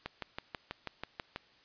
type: click train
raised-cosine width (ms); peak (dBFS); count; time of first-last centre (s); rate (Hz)
0.3; -21; 9; 0.06-1.361; 6.15
effects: white hiss -63 dBFS RMS until 1.64 s + resampled to 11025 Hz